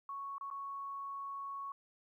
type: tone with dropouts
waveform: sine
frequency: 1108.7 Hz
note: C#6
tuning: in tune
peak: -40 dBFS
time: 0.09-1.72 s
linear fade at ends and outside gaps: 2 ms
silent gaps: 0.382-0.41 / 0.502-0.511 s
effects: 13-bit